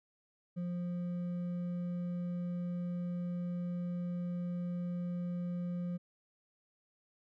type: tone with hard clipping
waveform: triangle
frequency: 176.1 Hz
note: F3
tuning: 15 cents sharp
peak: -36 dBFS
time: 0.56-5.98 s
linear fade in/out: 20 ms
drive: 8 dB
effects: none